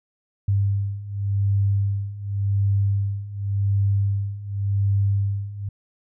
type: beating tone pair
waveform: sine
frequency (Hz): 99.1 / 99.99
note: G2 / G2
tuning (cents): +19 / +35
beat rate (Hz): 0.89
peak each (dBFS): -24 / -21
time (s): 0.48-5.69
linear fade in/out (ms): 5
effects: none